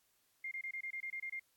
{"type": "tone bursts", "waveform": "sine", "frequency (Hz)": 2115, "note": "C7", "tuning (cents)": 18, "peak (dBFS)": -39, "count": 10, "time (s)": [0.44, 1.396], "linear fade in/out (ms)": 5, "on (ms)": 74, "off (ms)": 24, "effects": ["white hiss -75 dBFS RMS until 1.56 s", "AAC 64 kbps"]}